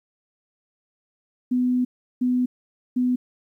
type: tone bursts at uneven times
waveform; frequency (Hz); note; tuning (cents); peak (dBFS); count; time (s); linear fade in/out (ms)
sine; 249.8; B3; +20; -18; 3; 1.51-1.85 / 2.21-2.46 / 2.96-3.16; 10
effects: 10-bit